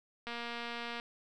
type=click train; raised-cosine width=0.3 ms; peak=-25 dBFS; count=173; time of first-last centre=0.27-0.999 s; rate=236 Hz; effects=none